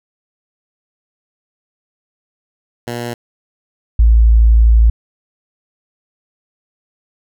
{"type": "tone pair in turn", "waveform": ["10% pulse", "sine"], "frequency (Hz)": [119.3, 56.12], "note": ["A#2", "A1"], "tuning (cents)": [41, 35], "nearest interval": "octave + minor second", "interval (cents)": 1306, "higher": "first", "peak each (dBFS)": [-13, -5], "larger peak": "second", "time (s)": [[2.87, 3.14], [3.99, 4.9]], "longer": "second", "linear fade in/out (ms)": 5, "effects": []}